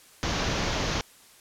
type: low-pass noise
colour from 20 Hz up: pink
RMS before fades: -28 dBFS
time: 0.23-1.01 s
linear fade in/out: 0 ms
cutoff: 6700 Hz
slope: 96 dB/octave
effects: white hiss -54 dBFS RMS until 1.4 s + low-pass 12000 Hz 12 dB/octave